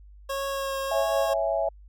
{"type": "tone with vibrato", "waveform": "25% pulse", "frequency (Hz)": 546, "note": "C#5", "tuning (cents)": -26, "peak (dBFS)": -24, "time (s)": [0.29, 1.34], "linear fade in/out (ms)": 10, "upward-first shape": "triangle", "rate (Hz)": 1.5, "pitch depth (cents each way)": 17}
{"type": "chord", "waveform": "sine", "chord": "C# minor", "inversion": "none", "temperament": "equal", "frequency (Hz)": [554.4, 659.3, 830.6], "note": ["C#5", "E5", "G#5"], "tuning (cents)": [0, 0, 0], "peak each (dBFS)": [-28, -25, -31], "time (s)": [0.91, 1.69], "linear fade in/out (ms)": 5}
{"effects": ["added 50 Hz sine -46 dBFS peak until 1.88 s"]}